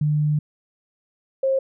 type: tone pair in turn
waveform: sine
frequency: 150 / 534.5 Hz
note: D3 / C5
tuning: +37 / +37 cents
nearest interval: octave + minor seventh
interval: 2200 cents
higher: second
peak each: -17 dBFS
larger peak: neither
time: 0.01-0.39 / 1.43-1.59 s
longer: first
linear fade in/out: 5 ms
effects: none